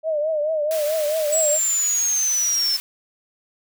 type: tone with vibrato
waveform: sine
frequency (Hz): 615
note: D#5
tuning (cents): -20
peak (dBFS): -19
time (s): 0.03-1.59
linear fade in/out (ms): 50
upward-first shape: triangle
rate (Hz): 4.6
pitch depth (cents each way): 100
type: high-pass noise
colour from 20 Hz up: white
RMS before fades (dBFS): -32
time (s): 0.71-2.8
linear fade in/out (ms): 0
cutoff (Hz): 1200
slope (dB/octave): 12
type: linear sweep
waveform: sine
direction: down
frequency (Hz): 7820 to 5274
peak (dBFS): -18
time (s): 1.32-2.77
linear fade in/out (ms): 10
effects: none